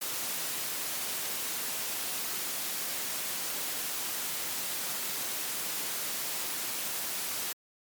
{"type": "noise", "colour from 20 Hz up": "white", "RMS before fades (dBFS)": -34, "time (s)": [0.01, 7.53], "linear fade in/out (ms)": 10, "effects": ["high-pass 150 Hz 12 dB/octave", "MP3 96 kbps"]}